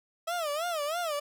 30% pulse tone with vibrato, 639 Hz, D#5, 46 cents sharp, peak -27 dBFS, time 0.27-1.2 s, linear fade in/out 10 ms, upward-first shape sine, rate 3.1 Hz, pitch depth 180 cents each way, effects none

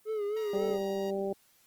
triangle tone with vibrato, 422.3 Hz, G#4, 29 cents sharp, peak -28 dBFS, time 0.05-0.79 s, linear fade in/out 50 ms, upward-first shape sine, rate 3.7 Hz, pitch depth 71 cents each way
10% pulse tone, 946 Hz, A#5, 25 cents sharp, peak -38 dBFS, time 0.36-1.11 s, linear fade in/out 10 ms
harmonic tone, 196 Hz, G3, in tune, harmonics 1 / 2 / 3 / 4, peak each -37 / -32 / -36 / -42 dBFS, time 0.53-1.33 s, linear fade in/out 5 ms
effects white hiss -65 dBFS RMS until 1.66 s + Opus 24 kbps

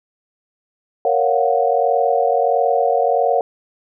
sine chord, Gb major seventh, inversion first, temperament equal, 466.2 / 554.4 / 698.5 / 740 Hz, Bb4 / Db5 / F5 / Gb5, 0 / 0 / 0 / 0 cents, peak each -19 dBFS, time 1.05-3.41 s, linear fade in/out 2 ms, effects none

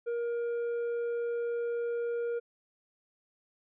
sine tone with tanh clipping, 471.8 Hz, A#4, 21 cents sharp, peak -31 dBFS, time 0.06-2.4 s, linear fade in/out 20 ms, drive 5 dB, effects none

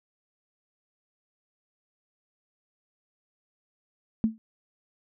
sine tone with exponential decay, 221.7 Hz, A3, 13 cents sharp, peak -16 dBFS, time 4.24-4.38 s, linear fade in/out 0 ms, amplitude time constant 30 ms, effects none

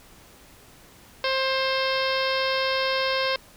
harmonic tone, 529 Hz, C5, 19 cents sharp, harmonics 1 / 2 / 3 / 4 / 5 / 6 / 7 / 8 / 9 / 10, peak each -26 / -29 / -31 / -32 / -33 / -34 / -34 / -35 / -36 / -36 dBFS, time 1.24-3.36 s, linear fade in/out 2 ms, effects pink hiss -51 dBFS RMS until 3.56 s

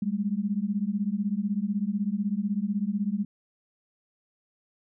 sine beating tone pair, 196 / 212 Hz, G3 / G#3, 0 / +36 cents, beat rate 16 Hz, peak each -28 dBFS, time 0.02-3.25 s, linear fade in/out 5 ms, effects none

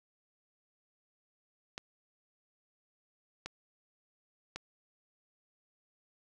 clicks, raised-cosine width 0.2 ms, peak -22 dBFS, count 3, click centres 1.779 / 3.46 / 4.56 s, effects none

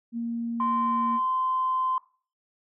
sine tone, 233.1 Hz, A#3, in tune, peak -27 dBFS, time 0.12-1.2 s, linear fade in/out 50 ms
sine tone with pitch glide, 1040 to 1034 Hz, C6 to C6, -11 to -21 cents, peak -23 dBFS, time 0.6-1.98 s, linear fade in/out 2 ms, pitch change -10 cents, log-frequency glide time 0.71-1.05 s
effects noise-tail reverb RT60 0.4 s tail -19 dB re dry + tanh soft clip ceiling -16 dBFS

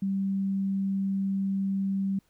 sine tone, 194.7 Hz, G3, 12 cents flat, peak -25 dBFS, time 0.02-2.19 s, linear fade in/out 5 ms, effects pink hiss -69 dBFS RMS until 2.29 s

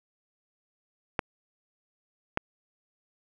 clicks, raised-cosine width 0.5 ms, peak -10 dBFS, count 2, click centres 1.192 / 2.374 s, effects none

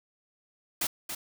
white noise with echo, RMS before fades -29 dBFS, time 0.81-0.87 s, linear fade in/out 5 ms, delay 280 ms, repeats 1, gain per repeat -7 dB, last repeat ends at 1.15 s, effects none

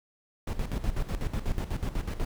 brown noise with tremolo, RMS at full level -28 dBFS, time 0.47-2.25 s, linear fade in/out 5 ms, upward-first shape square, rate 8.1 Hz, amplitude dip 70%, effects none

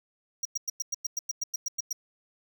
square tone bursts, 5710 Hz, F8, 37 cents sharp, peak -28 dBFS, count 13, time 0.43-1.929 s, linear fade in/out 5 ms, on 23 ms, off 100 ms, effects none

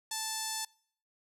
5% pulse tone with notch filter, 880 Hz, A5, in tune, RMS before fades -36 dBFS, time 0.11-0.65 s, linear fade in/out 5 ms, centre 2300 Hz, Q 1.3, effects noise-tail reverb RT60 0.6 s tail -26 dB re dry + low-pass 12000 Hz 12 dB/octave

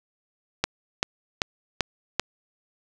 click train, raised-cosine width 0.2 ms, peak -4 dBFS, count 5, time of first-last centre 0.64-2.196 s, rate 2.57 Hz, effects none

